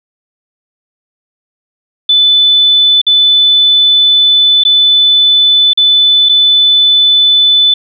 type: tone with dropouts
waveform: sine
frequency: 3500 Hz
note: A7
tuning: 10 cents flat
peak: -4 dBFS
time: 2.09-7.74 s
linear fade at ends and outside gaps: 5 ms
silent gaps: 3.016-3.066 / 4.637-4.65 / 5.734-5.774 / 6.289-6.293 s
effects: none